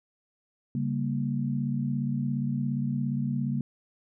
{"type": "chord", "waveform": "sine", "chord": "G diminished", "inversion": "second", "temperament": "equal", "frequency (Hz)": [138.59, 196, 233.1], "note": ["Db3", "G3", "Bb3"], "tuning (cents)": [0, 0, 0], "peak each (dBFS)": [-29, -33, -30], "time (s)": [0.75, 3.61], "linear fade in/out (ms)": 2, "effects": []}